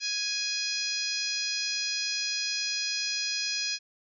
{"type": "harmonic tone", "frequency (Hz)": 830.6, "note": "G#5", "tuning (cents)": 0, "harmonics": [2, 3, 4, 5, 6, 7, 8], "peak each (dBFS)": [-41, -35, -40, -35, -32, -37, -42], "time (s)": [0, 3.79], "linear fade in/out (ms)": 50, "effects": []}